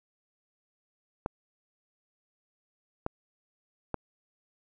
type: clicks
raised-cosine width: 1 ms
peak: -16 dBFS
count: 3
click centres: 1.261 / 3.064 / 3.943 s
effects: none